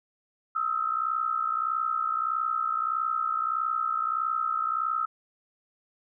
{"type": "tone pair together", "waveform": "sine", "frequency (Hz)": [1268, 1329.6], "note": ["D#6", "E6"], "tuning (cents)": [32, 15], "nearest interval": "minor second", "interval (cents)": 83, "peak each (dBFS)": -28, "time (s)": [0.55, 5.06], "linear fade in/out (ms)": 10, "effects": []}